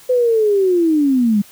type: linear sweep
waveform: sine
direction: down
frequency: 510 to 196.8 Hz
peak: -11 dBFS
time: 0.09-1.42 s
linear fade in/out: 10 ms
effects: white hiss -44 dBFS RMS until 1.51 s